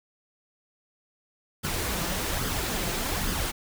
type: noise with flanger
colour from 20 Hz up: pink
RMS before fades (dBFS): -29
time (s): 1.63-3.52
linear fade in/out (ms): 20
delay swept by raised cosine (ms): 0.61 to 5.91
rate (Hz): 1.2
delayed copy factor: +0.5
effects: none